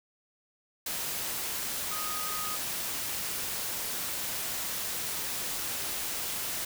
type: tone in noise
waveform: sine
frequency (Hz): 1244.5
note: D#6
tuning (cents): 0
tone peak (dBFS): -37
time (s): 1.91-2.56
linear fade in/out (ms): 5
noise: white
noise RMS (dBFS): -34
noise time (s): 0.86-6.65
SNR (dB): -6
effects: none